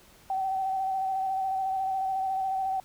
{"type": "tone with vibrato", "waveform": "sine", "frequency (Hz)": 766, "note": "G5", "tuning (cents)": -40, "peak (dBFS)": -26, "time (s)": [0.3, 2.8], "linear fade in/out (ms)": 2, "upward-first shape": "square", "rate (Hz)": 14, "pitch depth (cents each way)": 20, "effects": ["pink hiss -56 dBFS RMS until 2.84 s"]}